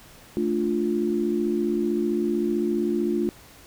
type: chord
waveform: sine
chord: D minor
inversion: second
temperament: equal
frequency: 220 / 293.7 / 349.2 Hz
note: A3 / D4 / F4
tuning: 0 / 0 / 0 cents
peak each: -26 / -28 / -24 dBFS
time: 0.37-3.29 s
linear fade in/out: 0 ms
effects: pink hiss -49 dBFS RMS until 3.66 s